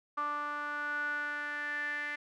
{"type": "tone with band-pass filter sweep", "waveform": "sawtooth", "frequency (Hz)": 293.7, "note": "D4", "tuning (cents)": 0, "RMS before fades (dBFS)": -36, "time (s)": [0.17, 2.16], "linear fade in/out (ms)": 10, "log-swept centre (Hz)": [1200, 1900], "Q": 9.5, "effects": []}